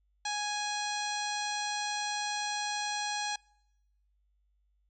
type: harmonic tone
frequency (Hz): 830.6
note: G#5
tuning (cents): 0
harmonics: 1 / 2 / 3 / 4 / 5 / 6 / 7 / 8 / 9 / 10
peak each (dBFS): -35 / -39 / -42 / -42 / -39 / -50 / -41 / -52 / -46 / -54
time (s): 0.25-3.36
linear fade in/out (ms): 5
effects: noise-tail reverb RT60 0.9 s tail -26 dB re dry + added 50 Hz sine -69 dBFS peak until 4.89 s